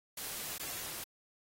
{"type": "noise with dropouts", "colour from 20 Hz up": "white", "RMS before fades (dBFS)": -41, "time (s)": [0.17, 1.04], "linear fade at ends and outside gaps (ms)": 5, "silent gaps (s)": [0.582, 0.595], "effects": ["AAC 48 kbps"]}